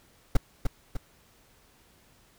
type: noise with echo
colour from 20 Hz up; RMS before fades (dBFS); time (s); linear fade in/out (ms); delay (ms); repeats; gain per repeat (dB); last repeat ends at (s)
brown; -17; 0.35-0.37; 5; 300; 2; -6; 0.97
effects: pink hiss -61 dBFS RMS until 2.38 s